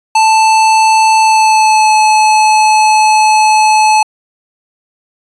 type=tone with pitch glide; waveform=square; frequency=880 to 861.9 Hz; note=A5 to A5; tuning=0 to -36 cents; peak=-6 dBFS; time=0.15-4.03 s; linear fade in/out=5 ms; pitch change=-36 cents; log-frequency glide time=1.21-1.94 s; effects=resampled to 22050 Hz